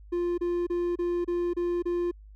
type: tone bursts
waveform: triangle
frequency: 349.2 Hz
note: F4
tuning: in tune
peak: -23 dBFS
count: 7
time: 0.12-2.114 s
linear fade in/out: 10 ms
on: 260 ms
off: 29 ms
effects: added 51 Hz sine -46 dBFS peak until 2.35 s